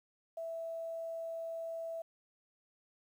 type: tone with quantisation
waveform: sine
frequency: 659.3 Hz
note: E5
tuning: in tune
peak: -38 dBFS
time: 0.37-2.02 s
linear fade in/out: 5 ms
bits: 11
effects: none